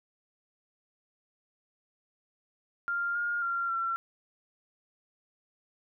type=tone with pitch steps; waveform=sine; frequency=1396 / 1418 / 1381 / 1356 Hz; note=F6 / F6 / F6 / E6; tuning=-1 / +26 / -20 / +49 cents; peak=-28 dBFS; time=2.88-3.96 s; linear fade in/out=0 ms; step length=270 ms; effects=none